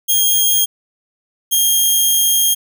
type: tone pair in turn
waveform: 5% pulse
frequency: 3241 / 3229 Hz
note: G#7 / G#7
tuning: -43 / -49 cents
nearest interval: unison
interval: 6 cents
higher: first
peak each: -3 dBFS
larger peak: neither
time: 0.08-0.66 / 1.51-2.55 s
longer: second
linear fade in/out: 20 ms
effects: none